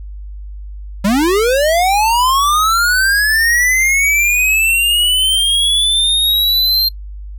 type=linear sweep; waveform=square; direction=up; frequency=184.5 to 4195 Hz; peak=-11 dBFS; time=1.04-6.89 s; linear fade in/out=10 ms; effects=noise-tail reverb RT60 0.1 s tail -24 dB re dry + added 50 Hz sine -26 dBFS peak until 7.38 s